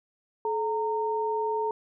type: tone pair together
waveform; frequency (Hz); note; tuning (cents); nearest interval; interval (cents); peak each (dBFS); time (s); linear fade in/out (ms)
sine; 431.2 / 920; A4 / A#5; -35 / -23; octave + minor second; 1312; -28; 0.45-1.71; 2
effects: none